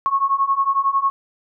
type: beating tone pair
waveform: sine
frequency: 1090 / 1101 Hz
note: C#6 / C#6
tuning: -29 / -12 cents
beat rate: 11 Hz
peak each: -20 / -18 dBFS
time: 0.06-1.1 s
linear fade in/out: 0 ms
effects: none